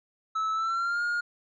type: tone with pitch glide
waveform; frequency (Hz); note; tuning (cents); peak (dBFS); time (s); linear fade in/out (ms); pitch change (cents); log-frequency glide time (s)
triangle; 1305 to 1423.1; E6 to F6; -18 to +32; -24; 0.35-1.21; 10; +150; 0.53-1.03
effects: resampled to 16000 Hz

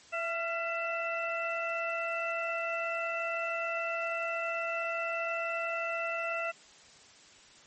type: harmonic tone with a mistuned harmonic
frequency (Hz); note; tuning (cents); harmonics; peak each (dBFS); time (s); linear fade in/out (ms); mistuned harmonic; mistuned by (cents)
666; E5; +18; 1 / 2 / 3 / 4; -35 / -36 / -40 / -36; 0.12-6.52; 20; 2; +53
effects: white hiss -56 dBFS RMS until 7.66 s + MP3 32 kbps

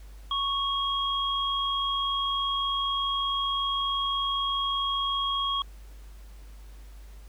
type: tone pair together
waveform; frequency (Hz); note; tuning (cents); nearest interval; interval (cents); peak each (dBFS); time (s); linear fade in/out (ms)
sine; 1108.7 / 3276; C#6 / G#7; 0 / -24; octave + perfect fifth; 1876; -28; 0.31-5.62; 2
effects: added 50 Hz sine -43 dBFS peak until 7.28 s + pink hiss -58 dBFS RMS until 7.28 s

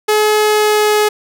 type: tone with pitch glide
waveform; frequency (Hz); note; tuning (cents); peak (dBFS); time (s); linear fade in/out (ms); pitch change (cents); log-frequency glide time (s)
sawtooth; 425.5 to 422.3; G#4 to G#4; +42 to +29; -6; 0.08-1.09; 10; -13; 0.36-0.96
effects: none

